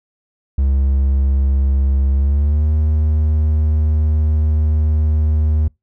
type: tone with pitch glide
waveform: triangle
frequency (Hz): 68 to 76.77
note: C#2 to D#2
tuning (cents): -33 to -23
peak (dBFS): -10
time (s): 0.58-5.68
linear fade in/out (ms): 5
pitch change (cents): +210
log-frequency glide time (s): 2.13-2.7
effects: noise-tail reverb RT60 0.2 s tail -26 dB re dry